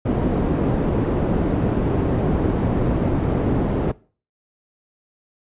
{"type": "low-pass noise", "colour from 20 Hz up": "white", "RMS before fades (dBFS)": -20, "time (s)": [0.05, 3.92], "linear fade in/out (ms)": 10, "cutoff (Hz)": 330, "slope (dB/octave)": 12, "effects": ["noise-tail reverb RT60 0.4 s tail -21 dB re dry", "resampled to 8000 Hz"]}